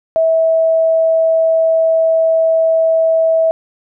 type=tone; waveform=sine; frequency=650 Hz; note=E5; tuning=24 cents flat; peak=-9 dBFS; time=0.16-3.51 s; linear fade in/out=0 ms; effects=none